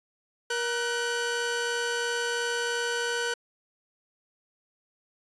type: tone pair together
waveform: sawtooth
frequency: 473.7 / 1504 Hz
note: A#4 / F#6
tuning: +28 / +28 cents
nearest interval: octave + minor sixth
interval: 2000 cents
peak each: -26 dBFS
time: 0.5-3.34 s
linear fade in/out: 5 ms
effects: resampled to 22050 Hz